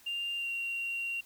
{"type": "tone with pitch glide", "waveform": "sine", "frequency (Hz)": [2794, 2757], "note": ["F7", "F7"], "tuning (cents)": [0, -23], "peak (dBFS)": -31, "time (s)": [0.06, 1.21], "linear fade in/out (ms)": 10, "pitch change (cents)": -23, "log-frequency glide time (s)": [0.36, 0.49], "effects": ["tanh soft clip ceiling -29 dBFS", "white hiss -59 dBFS RMS until 1.25 s"]}